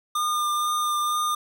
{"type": "tone with vibrato", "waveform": "square", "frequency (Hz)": 1207, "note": "D6", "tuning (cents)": 47, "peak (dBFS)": -23, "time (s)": [0.15, 1.35], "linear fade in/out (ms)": 5, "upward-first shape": "sine", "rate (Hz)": 2.1, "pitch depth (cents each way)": 14, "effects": []}